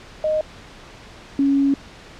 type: tone pair in turn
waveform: sine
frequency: 619 / 277.4 Hz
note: D#5 / C#4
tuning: -9 / +1 cents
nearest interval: octave + major second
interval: 1390 cents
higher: first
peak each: -17 / -14 dBFS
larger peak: second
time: 0.24-0.41 / 1.39-1.74 s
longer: second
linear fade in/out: 2 ms
effects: pink hiss -42 dBFS RMS until 2.19 s + low-pass 5000 Hz 12 dB/octave